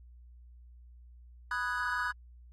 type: chord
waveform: triangle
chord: G# minor seventh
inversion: first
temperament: equal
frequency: 987.8 / 1244.5 / 1480 / 1661.2 Hz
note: B5 / D#6 / F#6 / G#6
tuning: 0 / 0 / 0 / 0 cents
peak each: -36 / -36 / -33 / -35 dBFS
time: 1.51-2.11 s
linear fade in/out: 2 ms
effects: added 60 Hz sine -51 dBFS peak until 2.52 s + AAC 32 kbps